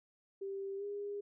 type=tone with pitch glide; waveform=sine; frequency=392 to 407 Hz; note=G4 to G#4; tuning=0 to -35 cents; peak=-38 dBFS; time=0.41-1.21 s; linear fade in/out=10 ms; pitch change=+65 cents; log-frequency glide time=0.77-0.84 s; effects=none